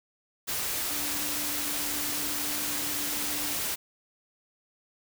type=tone in noise; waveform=sine; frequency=293.7 Hz; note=D4; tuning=in tune; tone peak=-41 dBFS; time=0.89-3.55 s; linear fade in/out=20 ms; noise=white; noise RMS=-31 dBFS; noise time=0.47-3.76 s; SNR=-13 dB; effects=none